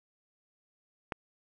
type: click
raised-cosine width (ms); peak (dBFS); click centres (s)
0.5; -18; 1.122
effects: none